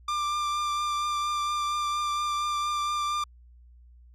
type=tone with vibrato; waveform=45% pulse; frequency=1188 Hz; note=D6; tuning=20 cents sharp; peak=-26 dBFS; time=0.08-3.24 s; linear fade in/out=5 ms; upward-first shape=triangle; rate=4.3 Hz; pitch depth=17 cents each way; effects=added 60 Hz sine -50 dBFS peak until 4.14 s + low-pass 7000 Hz 12 dB/octave